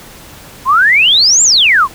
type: exponential two-way sweep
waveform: sine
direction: up then down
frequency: 987.8 to 7580 to 987.8 Hz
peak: -5 dBFS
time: 0.65-1.88 s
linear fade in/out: 50 ms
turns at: 1.43 s
effects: pink hiss -35 dBFS RMS until 1.94 s